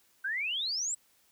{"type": "exponential sweep", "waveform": "sine", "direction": "up", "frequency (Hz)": [1500, 8030], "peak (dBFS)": -30, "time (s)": [0.24, 0.95], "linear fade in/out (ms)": 10, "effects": ["white hiss -67 dBFS RMS until 1.31 s"]}